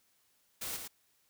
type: noise with echo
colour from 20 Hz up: white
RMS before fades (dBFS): -39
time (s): 0.61-0.77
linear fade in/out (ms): 10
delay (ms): 110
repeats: 1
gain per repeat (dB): -5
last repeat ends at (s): 0.88
effects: white hiss -72 dBFS RMS until 1.29 s